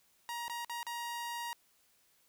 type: tone with dropouts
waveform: sawtooth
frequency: 945 Hz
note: A#5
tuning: 23 cents sharp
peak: -34 dBFS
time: 0.29-1.53 s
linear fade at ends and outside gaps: 0 ms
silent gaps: 0.481-0.497 / 0.647-0.696 / 0.83-0.867 s
effects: white hiss -70 dBFS RMS until 2.28 s